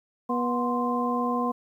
harmonic tone with a mistuned harmonic, 243.2 Hz, B3, 26 cents flat, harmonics 1 / 2 / 3 / 4, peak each -27 / -31 / -32 / -28 dBFS, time 0.29-1.52 s, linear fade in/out 10 ms, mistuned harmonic 4, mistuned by +120 cents, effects 10-bit

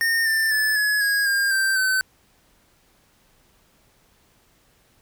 square tone with pitch steps, 1831 / 1784 / 1738.2 / 1693.6 / 1650.2 / 1607.8 / 1566.6 / 1526.4 Hz, A#6 / A6 / A6 / G#6 / G#6 / G6 / G6 / G6, -32 / +23 / -22 / +33 / -12 / +43 / -2 / -47 cents, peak -19 dBFS, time 0.01-2.01 s, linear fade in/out 0 ms, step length 250 ms, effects pink hiss -60 dBFS RMS until 5.01 s

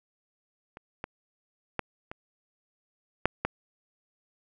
clicks, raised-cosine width 0.5 ms, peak -28 / -19 / -13 / -23 / -6 / -11 dBFS, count 6, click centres 0.771 / 1.041 / 1.793 / 2.115 / 3.256 / 3.45 s, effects none

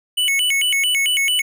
square tone with vibrato, 2559 Hz, D#7, 48 cents sharp, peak -16 dBFS, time 0.17-1.42 s, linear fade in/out 10 ms, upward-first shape square, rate 4.5 Hz, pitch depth 260 cents each way, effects none

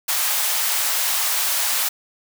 white high-pass noise, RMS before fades -21 dBFS, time 0.08-1.89 s, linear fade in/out 10 ms, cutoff 630 Hz, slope 24 dB/octave, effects none

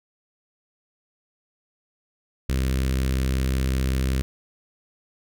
sawtooth tone with notch filter, 65.41 Hz, C2, in tune, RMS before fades -23 dBFS, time 2.49-4.22 s, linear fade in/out 0 ms, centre 820 Hz, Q 0.72, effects none

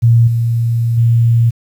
sine tone with level steps, 116.54 Hz, A#2, in tune, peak -5 / -11 / -7 dBFS, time 0.02-1.51 s, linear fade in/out 20 ms, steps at 0.27 / 0.97 s, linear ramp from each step 10 ms, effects 7-bit

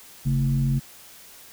sine tone with frequency modulation, 138.1 Hz, C#3, 6 cents flat, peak -19 dBFS, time 0.25-0.8 s, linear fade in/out 20 ms, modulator 88.6 Hz, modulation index 0.73, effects white hiss -47 dBFS RMS until 1.52 s

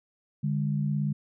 sine tone pair together, 146.83 / 204.6 Hz, D3 / G#3, 0 / -26 cents, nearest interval tritone, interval 574 cents, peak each -26 / -30 dBFS, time 0.43-1.13 s, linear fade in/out 10 ms, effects none

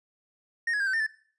triangle tone with pitch steps, 1851 / 1679 / 1600 / 1534 / 1809 / 1749 Hz, A#6 / G#6 / G6 / G6 / A6 / A6, -13 / +18 / +35 / -38 / +48 / -11 cents, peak -23 dBFS, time 0.67-1.066 s, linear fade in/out 5 ms, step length 66 ms, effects noise-tail reverb RT60 0.5 s tail -19 dB re dry + resampled to 24000 Hz

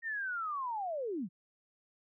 sine linear sweep, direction down, 1864.7 to 155.56 Hz, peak -34 dBFS, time 0.02-1.29 s, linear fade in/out 50 ms, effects none

